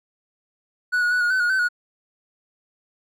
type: tone with pitch steps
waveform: triangle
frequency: 1475 / 1449 / 1479 / 1438 / 1518 / 1441 / 1531 / 1452 Hz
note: F#6 / F#6 / F#6 / F#6 / F#6 / F#6 / G6 / F#6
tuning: -6 / -37 / -1 / -50 / +44 / -46 / -41 / -33 cents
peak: -16 dBFS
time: 0.92-1.688 s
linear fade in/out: 20 ms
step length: 96 ms
effects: none